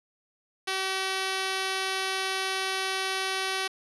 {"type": "tone", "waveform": "5% pulse", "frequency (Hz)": 381.4, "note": "G4", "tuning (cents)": -47, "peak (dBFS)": -16, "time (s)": [0.67, 3.68], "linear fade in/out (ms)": 10, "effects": ["resampled to 24000 Hz", "9-bit"]}